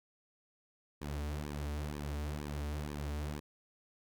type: tone with flanger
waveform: sawtooth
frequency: 73.7 Hz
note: D2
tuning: 7 cents sharp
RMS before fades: -39 dBFS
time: 1.01-3.4 s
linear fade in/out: 10 ms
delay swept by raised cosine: 1.4 to 6.1 ms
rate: 2.1 Hz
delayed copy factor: -0.85
effects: none